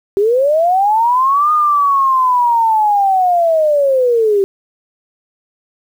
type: linear two-way sweep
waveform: sine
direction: up then down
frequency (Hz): 384.2 to 1231 to 384.2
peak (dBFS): -9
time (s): 0.17-4.44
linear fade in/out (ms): 0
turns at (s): 1.52
effects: 7-bit